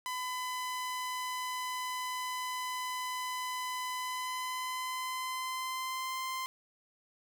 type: tone with pitch glide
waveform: sawtooth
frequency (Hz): 1007 to 1041.9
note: B5 to C6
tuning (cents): +33 to -8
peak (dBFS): -31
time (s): 0.06-6.46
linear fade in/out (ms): 0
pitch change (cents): +59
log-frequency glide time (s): 3.96-6.22
effects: none